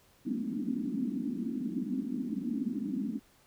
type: band-pass noise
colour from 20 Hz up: pink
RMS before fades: -34 dBFS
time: 0.25-3.2 s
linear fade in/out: 20 ms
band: 210 to 280 Hz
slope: 48 dB/octave
effects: pink hiss -64 dBFS RMS until 3.46 s